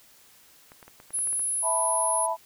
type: clicks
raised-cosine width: 0.5 ms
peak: -32 dBFS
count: 9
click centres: 0.719 / 0.828 / 0.88 / 1.001 / 1.106 / 1.188 / 1.273 / 1.329 / 1.395 s
type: tone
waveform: sine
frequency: 10560 Hz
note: E9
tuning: 2 cents sharp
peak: -25 dBFS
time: 1.13-2.27 s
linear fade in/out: 20 ms
type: chord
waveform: sine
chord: E suspended fourth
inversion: none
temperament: equal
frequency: 659.3 / 880 / 987.8 Hz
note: E5 / A5 / B5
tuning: 0 / 0 / 0 cents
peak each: -29 / -30 / -28 dBFS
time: 1.62-2.37 s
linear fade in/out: 50 ms
effects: white hiss -56 dBFS RMS until 2.45 s